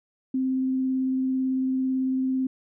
sine tone with vibrato, 261.1 Hz, C4, 3 cents flat, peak -22 dBFS, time 0.34-2.47 s, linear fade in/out 5 ms, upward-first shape sine, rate 18 Hz, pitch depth 9 cents each way, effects none

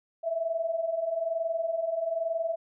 sine tone pair together, 642.9 / 664 Hz, E5 / E5, -43 / +12 cents, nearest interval minor second, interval 55 cents, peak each -33 / -28 dBFS, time 0.23-2.56 s, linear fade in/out 20 ms, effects none

